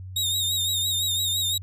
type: tone with vibrato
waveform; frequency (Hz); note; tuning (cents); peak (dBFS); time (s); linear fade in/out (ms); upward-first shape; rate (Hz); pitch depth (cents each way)
sawtooth; 3729; A#7; 0; -20; 0.16-1.58; 5; sine; 5.9; 58
effects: added 93 Hz sine -35 dBFS peak until 1.62 s